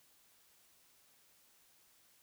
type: silence
effects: white hiss -68 dBFS RMS until 2.22 s